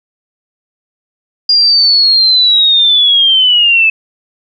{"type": "linear sweep", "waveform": "sine", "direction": "down", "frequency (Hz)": [4843, 2600], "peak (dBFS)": -5, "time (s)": [1.49, 3.9], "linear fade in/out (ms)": 5, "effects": []}